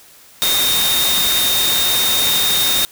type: tone in noise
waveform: sine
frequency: 3687 Hz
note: A#7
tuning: 20 cents flat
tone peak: -16 dBFS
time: 0.42-2.85 s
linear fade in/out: 0 ms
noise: white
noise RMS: -18 dBFS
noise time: 0.42-2.85 s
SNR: -1 dB
effects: white hiss -45 dBFS RMS until 2.91 s